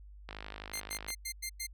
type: click train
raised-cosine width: 0.3 ms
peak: -26 dBFS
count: 43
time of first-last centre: 0.29-1.104 s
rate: 51.6 Hz
type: tone bursts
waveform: 10% pulse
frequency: 2097 Hz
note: C7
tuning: 3 cents sharp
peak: -27 dBFS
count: 6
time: 0.73-1.669 s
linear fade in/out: 10 ms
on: 74 ms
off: 99 ms
effects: added 50 Hz sine -49 dBFS peak until 1.73 s